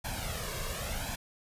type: noise with flanger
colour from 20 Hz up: pink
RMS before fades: -36 dBFS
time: 0.04-1.16 s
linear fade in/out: 10 ms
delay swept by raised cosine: 1.2 to 1.84 ms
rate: 0.9 Hz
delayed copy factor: +0.7
effects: resampled to 32000 Hz